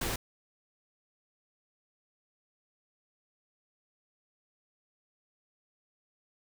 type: noise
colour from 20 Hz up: pink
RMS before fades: -33 dBFS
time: 0.01-0.16 s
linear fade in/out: 5 ms
effects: none